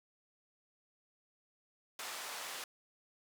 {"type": "band-pass noise", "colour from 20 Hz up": "pink", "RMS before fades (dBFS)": -44, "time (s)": [1.99, 2.64], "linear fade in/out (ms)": 2, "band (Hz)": [780, 12000], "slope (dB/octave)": 12, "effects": []}